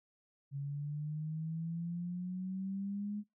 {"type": "exponential sweep", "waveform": "sine", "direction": "up", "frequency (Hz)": [138.59, 210], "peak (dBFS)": -36, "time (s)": [0.51, 3.24], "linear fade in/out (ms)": 50, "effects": ["noise-tail reverb RT60 0.2 s tail -24 dB re dry"]}